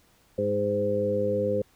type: harmonic tone with a mistuned harmonic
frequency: 102.9 Hz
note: G#2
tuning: 16 cents flat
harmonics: 1 / 2 / 3 / 4 / 5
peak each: -34 / -32 / -36 / -30 / -25 dBFS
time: 0.38-1.62 s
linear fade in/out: 5 ms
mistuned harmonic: 3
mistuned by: +20 cents
effects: pink hiss -62 dBFS RMS until 1.75 s